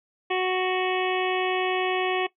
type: harmonic tone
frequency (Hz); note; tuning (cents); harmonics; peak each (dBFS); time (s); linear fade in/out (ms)
370; F#4; 0; 1 / 2 / 3 / 5 / 6 / 7 / 8 / 9; -25 / -28 / -32 / -34 / -34 / -34 / -36 / -40; 0.3-2.27; 10
effects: noise-tail reverb RT60 0.1 s tail -18 dB re dry